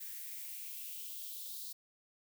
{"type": "noise with high-pass filter sweep", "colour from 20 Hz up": "violet", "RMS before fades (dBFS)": -45, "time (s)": [0, 1.73], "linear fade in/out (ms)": 10, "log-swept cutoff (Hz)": [1700, 4200], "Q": 3.5, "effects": []}